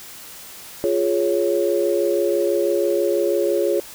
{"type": "chord", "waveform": "sine", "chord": "Db major", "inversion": "first", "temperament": "equal", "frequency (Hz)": [349.2, 415.3, 554.4], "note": ["F4", "Ab4", "Db5"], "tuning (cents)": [0, 0, 0], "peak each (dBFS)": -21, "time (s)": [0.84, 3.8], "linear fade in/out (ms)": 0, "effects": ["white hiss -39 dBFS RMS until 3.94 s"]}